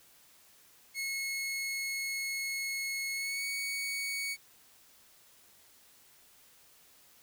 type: tone with pitch glide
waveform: sawtooth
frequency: 2179 to 2234 Hz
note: C#7 to C#7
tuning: -30 to +13 cents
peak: -30 dBFS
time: 0.94-4.37 s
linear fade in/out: 50 ms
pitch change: +43 cents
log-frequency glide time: 3.14-3.45 s
effects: white hiss -61 dBFS RMS until 7.22 s